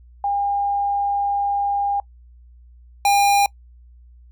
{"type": "tone pair in turn", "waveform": ["sine", "square"], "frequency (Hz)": [806, 806], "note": ["G5", "G5"], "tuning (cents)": [48, 48], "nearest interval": "unison", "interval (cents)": 0, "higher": "neither", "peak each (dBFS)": [-18, -14], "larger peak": "second", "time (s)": [[0.24, 2], [3.05, 3.46]], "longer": "first", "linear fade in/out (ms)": 2, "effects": ["noise-tail reverb RT60 0.1 s tail -24 dB re dry", "added 60 Hz sine -44 dBFS peak until 4.31 s"]}